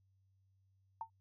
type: tone with exponential decay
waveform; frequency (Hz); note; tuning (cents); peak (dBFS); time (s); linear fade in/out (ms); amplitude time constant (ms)
sine; 900; A5; +39; -35; 1.01-1.1; 2; 18
effects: added 96 Hz sine -70 dBFS peak until 1.2 s